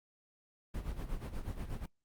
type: noise with tremolo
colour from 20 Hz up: brown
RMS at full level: -37 dBFS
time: 0.74-1.86 s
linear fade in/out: 5 ms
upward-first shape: sine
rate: 8.3 Hz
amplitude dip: 70%
effects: noise-tail reverb RT60 0.1 s tail -21 dB re dry + Opus 32 kbps